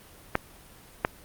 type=clicks; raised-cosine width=0.5 ms; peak=-7 dBFS; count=2; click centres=0.354 / 1.049 s; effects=pink hiss -51 dBFS RMS until 1.24 s + Opus 32 kbps